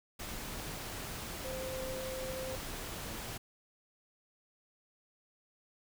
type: tone in noise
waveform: sine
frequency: 521 Hz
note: C5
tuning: 7 cents flat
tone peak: -39 dBFS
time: 1.44-2.56 s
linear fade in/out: 10 ms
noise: pink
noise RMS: -42 dBFS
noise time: 0.19-3.38 s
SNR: 0 dB
effects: none